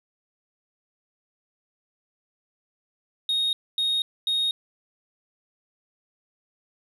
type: tone bursts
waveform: sine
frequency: 3729 Hz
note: A#7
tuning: in tune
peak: -19 dBFS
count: 3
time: 3.29-4.51 s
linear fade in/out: 2 ms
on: 240 ms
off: 250 ms
effects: tanh soft clip ceiling -20 dBFS